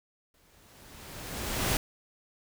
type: noise with exponential growth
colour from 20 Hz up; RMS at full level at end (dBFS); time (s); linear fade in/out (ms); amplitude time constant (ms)
pink; -26; 0.34-1.77; 2; 310
effects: none